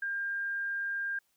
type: tone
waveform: sine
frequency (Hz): 1602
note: G6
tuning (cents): +37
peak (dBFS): -31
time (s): 0.02-1.19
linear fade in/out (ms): 5
effects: white hiss -74 dBFS RMS until 1.36 s